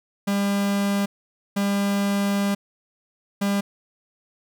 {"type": "tone bursts at uneven times", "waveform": "45% pulse", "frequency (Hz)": 200.3, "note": "G3", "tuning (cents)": 38, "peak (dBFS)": -20, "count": 3, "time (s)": [[0.27, 1.06], [1.56, 2.55], [3.41, 3.61]], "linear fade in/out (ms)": 10, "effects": []}